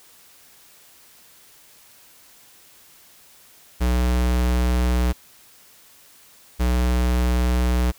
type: tone pair in turn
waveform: square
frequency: 61.4 / 61.4 Hz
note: B1 / B1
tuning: -9 / -9 cents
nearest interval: unison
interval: 0 cents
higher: neither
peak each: -18 dBFS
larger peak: neither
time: 3.8-5.13 / 6.59-7.92 s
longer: neither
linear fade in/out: 20 ms
effects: white hiss -51 dBFS RMS until 7.98 s